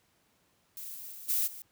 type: noise with level steps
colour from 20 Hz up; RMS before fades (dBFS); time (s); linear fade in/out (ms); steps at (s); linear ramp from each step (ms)
violet; -42 / -44 / -46 / -29 / -45; 0.77-1.62; 0; 0.94 / 1.11 / 1.28 / 1.46; 20
effects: pink hiss -70 dBFS RMS until 1.71 s + high-pass 80 Hz 12 dB/octave